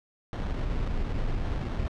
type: noise with sample-and-hold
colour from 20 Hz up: brown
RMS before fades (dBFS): -29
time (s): 0.33-1.88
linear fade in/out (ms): 0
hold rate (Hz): 2450
effects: low-pass 4000 Hz 12 dB/octave